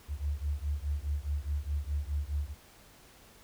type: beating tone pair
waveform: sine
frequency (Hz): 70.6 / 75.4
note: C#2 / D2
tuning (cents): +32 / +46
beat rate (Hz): 4.8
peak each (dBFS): -33 / -34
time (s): 0.08-2.55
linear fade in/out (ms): 50
effects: pink hiss -57 dBFS RMS until 3.43 s